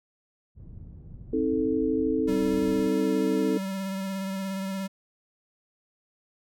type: low-pass noise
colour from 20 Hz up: pink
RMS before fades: -43 dBFS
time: 0.55-2.9 s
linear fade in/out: 50 ms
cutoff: 150 Hz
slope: 12 dB/octave
type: chord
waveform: sine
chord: A diminished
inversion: first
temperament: just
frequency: 264 / 316.8 / 440 Hz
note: C4 / Eb4 / A4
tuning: +16 / +31 / 0 cents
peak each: -27 dBFS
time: 1.33-3.58 s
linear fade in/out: 5 ms
type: tone with vibrato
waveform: square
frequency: 192.8 Hz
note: G3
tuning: 28 cents flat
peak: -30 dBFS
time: 2.27-4.88 s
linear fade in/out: 20 ms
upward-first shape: sine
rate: 17 Hz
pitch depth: 23 cents each way
effects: none